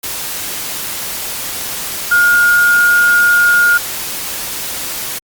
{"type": "tone in noise", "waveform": "sine", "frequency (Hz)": 1426, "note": "F6", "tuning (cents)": 36, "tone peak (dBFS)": -7, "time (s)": [2.11, 3.78], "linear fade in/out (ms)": 10, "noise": "white", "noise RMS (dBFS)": -22, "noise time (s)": [0.03, 5.19], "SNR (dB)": 12, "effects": ["Opus 48 kbps"]}